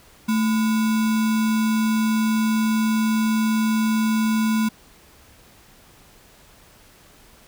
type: tone with sample-and-hold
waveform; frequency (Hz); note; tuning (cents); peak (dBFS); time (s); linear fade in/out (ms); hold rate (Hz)
sine; 220; A3; 0; -17; 0.28-4.69; 10; 1225
effects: pink hiss -51 dBFS RMS until 7.47 s